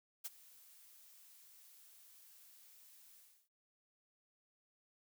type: noise with ADSR envelope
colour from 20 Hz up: blue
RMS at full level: -41 dBFS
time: 0.24-3.49 s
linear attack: 17 ms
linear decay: 28 ms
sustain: -21 dB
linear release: 330 ms
effects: none